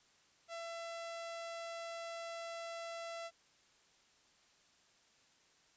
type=tone; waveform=sawtooth; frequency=671 Hz; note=E5; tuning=31 cents sharp; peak=-39 dBFS; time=0.48-3.31 s; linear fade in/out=50 ms; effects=white hiss -69 dBFS RMS until 5.76 s + resampled to 16000 Hz